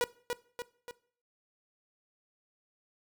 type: tone with echo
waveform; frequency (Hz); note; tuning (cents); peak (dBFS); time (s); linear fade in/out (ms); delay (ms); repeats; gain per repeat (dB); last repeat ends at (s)
sawtooth; 483.8; B4; -36; -22; 0.01-0.04; 0; 290; 3; -5; 0.91
effects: noise-tail reverb RT60 0.5 s tail -20 dB re dry